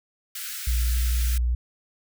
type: high-pass noise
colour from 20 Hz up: white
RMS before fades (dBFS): -34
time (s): 0.35-1.38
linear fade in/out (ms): 5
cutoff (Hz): 1300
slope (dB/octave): 96
type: tone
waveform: sine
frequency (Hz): 60.1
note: B1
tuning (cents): -46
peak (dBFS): -20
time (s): 0.67-1.55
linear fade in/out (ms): 5
effects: none